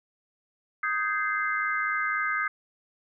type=chord; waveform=sine; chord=Ab major seventh; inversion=second; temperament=just; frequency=1245.9 / 1557.4 / 1661.2 / 2077 Hz; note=Eb6 / G6 / Ab6 / C7; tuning=+2 / -12 / 0 / -13 cents; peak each=-29 / -30 / -34 / -31 dBFS; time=0.83-2.48 s; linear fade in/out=5 ms; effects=none